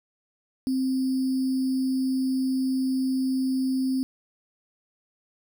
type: tone with sample-and-hold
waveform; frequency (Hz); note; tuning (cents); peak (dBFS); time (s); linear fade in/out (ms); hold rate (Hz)
sine; 261.6; C4; 0; -22; 0.67-4.03; 0; 4900
effects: none